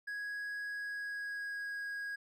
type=tone with pitch glide; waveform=triangle; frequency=1661.2 to 1645 Hz; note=G#6 to G#6; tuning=0 to -17 cents; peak=-36 dBFS; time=0.07-2.16 s; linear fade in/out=10 ms; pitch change=-17 cents; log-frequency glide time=0.66-1.86 s; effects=none